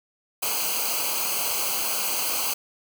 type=noise with comb filter; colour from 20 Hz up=white; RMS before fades=-26 dBFS; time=0.42-2.54 s; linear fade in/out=10 ms; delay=0.55 ms; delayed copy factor=-0.9; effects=none